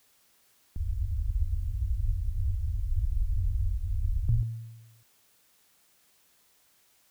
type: low-pass noise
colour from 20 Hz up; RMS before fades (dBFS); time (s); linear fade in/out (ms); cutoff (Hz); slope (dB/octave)
pink; -28; 0.76-4.43; 2; 100; 96
type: tone with exponential decay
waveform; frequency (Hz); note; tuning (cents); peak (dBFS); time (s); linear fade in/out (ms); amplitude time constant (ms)
sine; 113.5; A#2; -46; -20; 4.29-5.03; 0; 160
effects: white hiss -65 dBFS RMS until 7.1 s